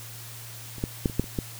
clicks, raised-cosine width 3 ms, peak -28 / -13 / -9 / -24 / -9 / -27 / -13 dBFS, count 7, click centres 0.783 / 0.839 / 1.058 / 1.098 / 1.196 / 1.241 / 1.388 s, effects added 115 Hz sine -43 dBFS peak until 1.59 s + white hiss -43 dBFS RMS until 1.59 s

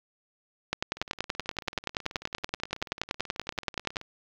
two click trains, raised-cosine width 0.2 ms, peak -24 / -9 dBFS, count 57 / 35, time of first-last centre 0.97-4.013 / 0.73-3.968 s, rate 18.4 / 10.5 Hz, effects low-pass 5000 Hz 12 dB/octave + 8-bit

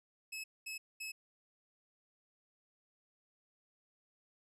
sawtooth tone bursts, 2585 Hz, E7, 34 cents flat, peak -38 dBFS, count 3, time 0.32-1.12 s, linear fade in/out 10 ms, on 120 ms, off 220 ms, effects resampled to 32000 Hz

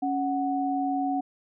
sine tone pair together, 277.2 / 740.7 Hz, C#4 / F#5, 0 / +2 cents, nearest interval octave + perfect fourth, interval 1702 cents, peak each -27 dBFS, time 0.02-1.21 s, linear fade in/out 10 ms, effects none

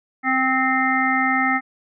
harmonic tone with a mistuned harmonic, 261.6 Hz, C4, in tune, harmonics 1 / 3 / 5 / 7 / 8, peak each -23 / -23 / -23 / -23 / -23 dBFS, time 0.23-1.61 s, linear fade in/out 50 ms, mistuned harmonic 5, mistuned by -15 cents, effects none

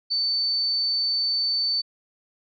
sine tone, 4530 Hz, C#8, 37 cents sharp, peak -21 dBFS, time 0.1-1.82 s, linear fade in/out 20 ms, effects none

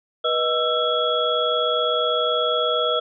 sine tone cluster, 486.8 / 626 / 1332 / 3342 Hz, B4 / D#5 / E6 / G#7, -25 / +10 / +18 / +10 cents, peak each -24 dBFS, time 0.24-3 s, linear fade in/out 10 ms, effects none

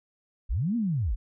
sine linear two-way sweep, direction up then down, 32.25 to 244.8 to 32.25 Hz, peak -24 dBFS, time 0.49-1.16 s, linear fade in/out 20 ms, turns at 0.76 s, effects none

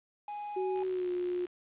triangle tone, 830 Hz, G#5, 1 cent flat, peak -35 dBFS, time 0.28-0.83 s, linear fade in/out 2 ms
sine tone with pitch glide, 375.3 to 357.5 Hz, F#4 to F4, +25 to +41 cents, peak -30 dBFS, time 0.56-1.46 s, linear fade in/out 10 ms, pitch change -84 cents, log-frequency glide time 0.84-1.11 s
click train, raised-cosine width 0.3 ms, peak -36 dBFS, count 48, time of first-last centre 0.76-1.468 s, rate 66.4 Hz
effects resampled to 8000 Hz + 10-bit

